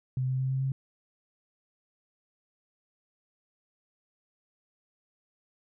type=tone with pitch steps; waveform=sine; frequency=128.9 / 130.17 / 131.46 / 132.75 / 134.06 Hz; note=C3 / C3 / C3 / C3 / C3; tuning=-26 / -9 / +9 / +25 / +42 cents; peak=-26 dBFS; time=0.17-0.72 s; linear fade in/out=2 ms; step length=110 ms; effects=none